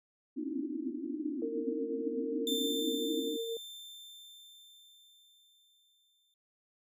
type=band-pass noise; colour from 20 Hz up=white; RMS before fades=-37 dBFS; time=0.36-3.37 s; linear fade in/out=10 ms; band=250 to 330 Hz; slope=96 dB/octave
type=tone with tremolo; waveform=sine; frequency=458.4 Hz; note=A#4; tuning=29 cents flat; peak=-33 dBFS; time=1.42-3.57 s; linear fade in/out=2 ms; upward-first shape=triangle; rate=8.2 Hz; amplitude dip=45%
type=tone with exponential decay; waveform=40% pulse; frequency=3567 Hz; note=A7; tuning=23 cents sharp; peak=-31 dBFS; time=2.47-6.34 s; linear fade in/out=2 ms; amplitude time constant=840 ms
effects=none